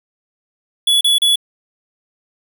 square tone bursts, 3407 Hz, G#7, 44 cents sharp, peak -11 dBFS, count 3, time 0.87-1.358 s, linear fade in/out 5 ms, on 140 ms, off 34 ms, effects none

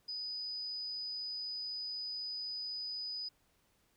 sine tone, 4978 Hz, D#8, in tune, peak -38 dBFS, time 0.08-3.29 s, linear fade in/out 10 ms, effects pink hiss -73 dBFS RMS until 3.96 s

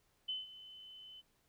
sine tone with ADSR envelope, 3035 Hz, F#7, 43 cents sharp, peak -35 dBFS, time 0.28-1.22 s, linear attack 12 ms, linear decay 170 ms, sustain -16 dB, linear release 26 ms, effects pink hiss -75 dBFS RMS until 1.48 s

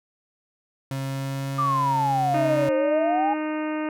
35% pulse tone with pitch glide, 135.3 to 137.19 Hz, C#3 to C#3, -42 to -18 cents, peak -25 dBFS, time 0.91-2.69 s, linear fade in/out 2 ms, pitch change +24 cents, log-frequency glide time 1.06-1.56 s
sine exponential two-way sweep, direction down then up, 1200 to 524 to 838 Hz, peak -20 dBFS, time 1.58-3.34 s, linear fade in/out 10 ms, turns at 2.75 s
harmonic tone, 307.6 Hz, D#4, 20 cents flat, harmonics 1 / 2 / 3 / 4 / 5 / 6 / 7 / 8 / 9, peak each -26 / -32 / -36 / -38 / -40 / -42 / -43 / -44 / -45 dBFS, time 2.34-3.89 s, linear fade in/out 2 ms
effects none

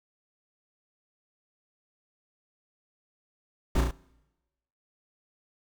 brown noise with echo, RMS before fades -23 dBFS, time 3.75-3.81 s, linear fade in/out 5 ms, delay 34 ms, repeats 3, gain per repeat -3 dB, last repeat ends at 3.912 s, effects noise-tail reverb RT60 1.0 s tail -23 dB re dry

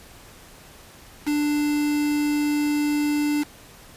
triangle tone with quantisation, 295.2 Hz, D4, 9 cents sharp, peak -18 dBFS, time 1.26-3.44 s, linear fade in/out 20 ms, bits 5, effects pink hiss -47 dBFS RMS until 3.96 s + resampled to 32000 Hz

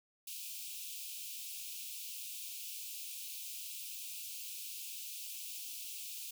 white high-pass noise, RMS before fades -45 dBFS, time 0.27-6.31 s, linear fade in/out 5 ms, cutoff 2400 Hz, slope 96 dB/octave, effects none

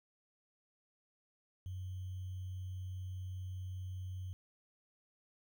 sine tone with sample-and-hold, 92.5 Hz, F#2, in tune, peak -40 dBFS, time 1.66-4.33 s, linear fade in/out 0 ms, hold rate 3150 Hz, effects none

